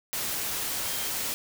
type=tone in noise; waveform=sine; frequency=3183 Hz; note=G7; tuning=26 cents sharp; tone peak=-41 dBFS; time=0.85-1.09 s; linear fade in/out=0 ms; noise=white; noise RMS=-31 dBFS; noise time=0.13-1.34 s; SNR=-13 dB; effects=none